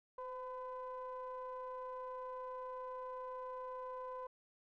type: ring-modulated tone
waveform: triangle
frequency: 249.1 Hz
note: B3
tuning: 15 cents sharp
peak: -38 dBFS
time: 0.18-4.27 s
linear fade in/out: 5 ms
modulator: 761 Hz
effects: none